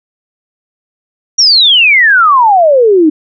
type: exponential sweep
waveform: sine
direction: down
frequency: 5800 to 296.1 Hz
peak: -3 dBFS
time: 1.38-3.1 s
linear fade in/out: 10 ms
effects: none